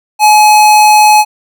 square tone, 848 Hz, G#5, 36 cents sharp, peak -3 dBFS, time 0.19-1.25 s, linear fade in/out 50 ms, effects none

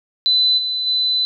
sine tone with level steps, 4010 Hz, B7, 26 cents sharp, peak -12 / -19 / -15 dBFS, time 0.26-1.25 s, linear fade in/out 0 ms, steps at 0.57 / 0.86 s, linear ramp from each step 20 ms, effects none

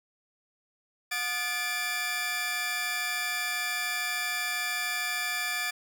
sawtooth tone cluster, 722 / 1225 / 1731 / 2357 Hz, F#5 / D#6 / A6 / D7, -43 / -27 / -29 / +6 cents, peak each -36 / -36 / -29 / -29 dBFS, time 1.11-5.71 s, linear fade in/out 10 ms, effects none

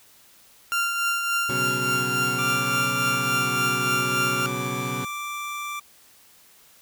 30% pulse tone with tremolo, 1388 Hz, F6, 11 cents flat, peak -18 dBFS, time 0.72-4.46 s, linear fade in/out 0 ms, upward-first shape triangle, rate 3.5 Hz, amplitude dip 45%
20% pulse chord, B suspended second, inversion none, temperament equal, 123.47 / 138.59 / 185 Hz, B2 / C#3 / F#3, 0 / 0 / 0 cents, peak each -26 / -28 / -30 dBFS, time 1.49-5.05 s, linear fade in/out 5 ms
25% pulse tone, 1174.7 Hz, D6, in tune, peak -26 dBFS, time 2.38-5.8 s, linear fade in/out 10 ms
effects white hiss -54 dBFS RMS until 6.81 s

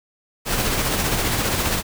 pink noise with tremolo, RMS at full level -20 dBFS, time 0.45-1.83 s, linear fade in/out 50 ms, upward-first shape sine, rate 15 Hz, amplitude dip 35%, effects none

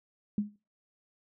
sine tone with exponential decay, 207.7 Hz, G#3, in tune, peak -23 dBFS, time 0.38-0.56 s, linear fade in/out 2 ms, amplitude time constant 39 ms, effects noise-tail reverb RT60 0.3 s tail -18 dB re dry

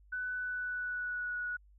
sine tone with pitch glide, 1496 to 1463.5 Hz, F#6 to F#6, +19 to -19 cents, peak -34 dBFS, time 0.12-1.57 s, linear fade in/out 10 ms, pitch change -38 cents, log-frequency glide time 0.33-1.38 s, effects added 50 Hz sine -58 dBFS peak until 1.78 s

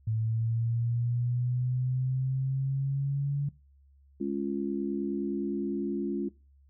sine linear sweep, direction up, 110 to 143 Hz, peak -26 dBFS, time 0.07-3.49 s, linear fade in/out 5 ms
sine chord, Db major, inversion second, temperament equal with one note detuned, 207.7 / 277.2 / 347 Hz, Ab3 / Db4 / F4, 0 / 0 / -11 cents, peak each -33 dBFS, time 4.2-6.29 s, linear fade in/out 10 ms
effects noise-tail reverb RT60 0.3 s tail -21 dB re dry + added 69 Hz sine -57 dBFS peak until 6.69 s

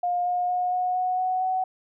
sine tone with pitch steps, 710 / 716.2 / 722.4 / 728.7 / 735 / 741.4 / 747.9 Hz, F5 / F5 / F#5 / F#5 / F#5 / F#5 / F#5, +28 / +43 / -42 / -27 / -12 / +3 / +18 cents, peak -22 dBFS, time 0.03-1.64 s, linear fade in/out 5 ms, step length 230 ms, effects none

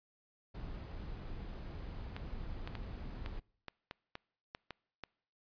brown noise, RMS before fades -44 dBFS, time 0.54-3.4 s, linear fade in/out 10 ms
clicks, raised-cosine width 0.3 ms, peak -27 dBFS, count 10, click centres 2.165 / 2.675 / 2.753 / 3.261 / 3.683 / 3.911 / 4.154 / 4.549 / 4.707 / 5.037 s
effects noise-tail reverb RT60 0.7 s tail -26 dB re dry + resampled to 11025 Hz

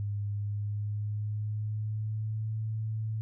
sine tone with pitch glide, 102.3 to 109.64 Hz, G#2 to A2, -26 to -6 cents, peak -30 dBFS, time 0-3.21 s, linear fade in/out 0 ms, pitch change +120 cents, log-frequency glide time 0.31-2.57 s, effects none

